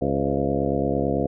harmonic tone with a mistuned harmonic, 69 Hz, C#2, 7 cents flat, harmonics 1 / 2 / 3 / 4 / 5 / 6 / 7 / 8 / 9 / 10, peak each -32 / -29 / -29 / -27 / -30 / -29 / -28 / -33 / -32 / -31 dBFS, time 0.01-1.27 s, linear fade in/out 10 ms, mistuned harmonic 7, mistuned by +60 cents, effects none

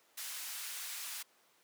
white band-pass noise, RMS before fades -43 dBFS, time 0.17-1.23 s, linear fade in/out 10 ms, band 1200 to 15000 Hz, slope 12 dB/octave, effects pink hiss -68 dBFS RMS until 1.63 s + high-pass 400 Hz 12 dB/octave

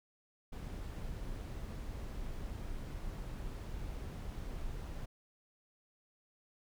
brown noise, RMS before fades -42 dBFS, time 0.52-5.06 s, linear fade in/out 10 ms, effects none

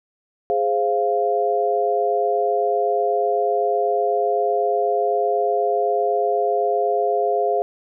sine chord, F minor, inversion first, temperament equal with one note detuned, 415.3 / 523.3 / 694 Hz, Ab4 / C5 / F5, 0 / 0 / -11 cents, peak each -21 / -24 / -20 dBFS, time 0.5-7.62 s, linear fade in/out 0 ms, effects none

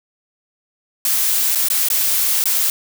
blue noise with dropouts, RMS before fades -17 dBFS, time 1.05-2.7 s, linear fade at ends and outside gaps 1 ms, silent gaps 1.55-1.556 / 1.685-1.701 / 1.886-1.901 / 2.44-2.456 s, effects none

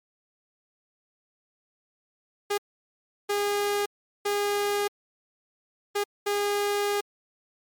sawtooth tone bursts at uneven times, 408.4 Hz, G#4, 29 cents flat, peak -20 dBFS, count 5, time 2.5-2.58 / 3.29-3.86 / 4.25-4.88 / 5.95-6.04 / 6.26-7.01 s, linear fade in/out 10 ms, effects MP3 96 kbps

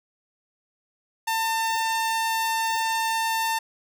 sawtooth tone, 899 Hz, A5, 37 cents sharp, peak -19 dBFS, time 1.27-3.59 s, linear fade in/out 10 ms, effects none

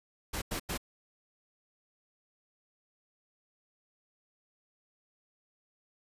pink noise bursts, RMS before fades -35 dBFS, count 3, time 0.33-0.777 s, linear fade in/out 10 ms, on 89 ms, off 90 ms, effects resampled to 32000 Hz

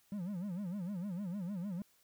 triangle tone with vibrato, 188.4 Hz, F#3, 32 cents sharp, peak -35 dBFS, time 0.12-1.82 s, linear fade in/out 2 ms, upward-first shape sine, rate 6.6 Hz, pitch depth 190 cents each way, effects white hiss -70 dBFS RMS until 2.03 s

